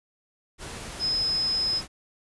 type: tone in noise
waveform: sine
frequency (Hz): 5100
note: D#8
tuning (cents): +42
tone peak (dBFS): -23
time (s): 0.99-1.82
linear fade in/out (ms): 50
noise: pink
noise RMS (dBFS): -38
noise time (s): 0.58-1.88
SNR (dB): +12
effects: resampled to 24000 Hz